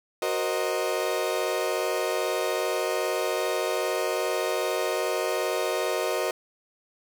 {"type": "chord", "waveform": "35% pulse", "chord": "C half-diminished seventh", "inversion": "second", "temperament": "equal with one note detuned", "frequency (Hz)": [370, 466.2, 528.7, 622.3], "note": ["Gb4", "Bb4", "C5", "Eb5"], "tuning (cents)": [0, 0, 18, 0], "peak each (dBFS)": [-29, -29, -30, -28], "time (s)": [0.22, 6.31], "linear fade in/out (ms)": 2, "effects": []}